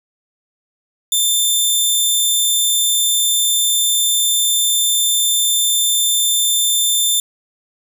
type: tone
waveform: 15% pulse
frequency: 3564 Hz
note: A7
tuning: 22 cents sharp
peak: -6 dBFS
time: 1.12-7.2 s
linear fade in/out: 2 ms
effects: none